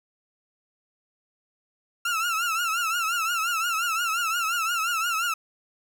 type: tone with vibrato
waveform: 30% pulse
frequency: 1357 Hz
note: E6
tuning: 50 cents sharp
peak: -21 dBFS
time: 2.05-5.34 s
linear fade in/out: 5 ms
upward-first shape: triangle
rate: 5.7 Hz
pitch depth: 120 cents each way
effects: none